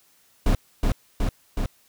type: noise with echo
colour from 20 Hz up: brown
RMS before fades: -18 dBFS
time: 0.46-0.55 s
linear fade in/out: 2 ms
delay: 370 ms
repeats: 3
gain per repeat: -2 dB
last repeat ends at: 1.66 s
effects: white hiss -60 dBFS RMS until 1.88 s